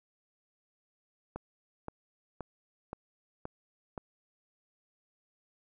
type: click train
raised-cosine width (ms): 1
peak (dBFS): -24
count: 6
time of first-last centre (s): 1.36-3.978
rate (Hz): 1.91
effects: none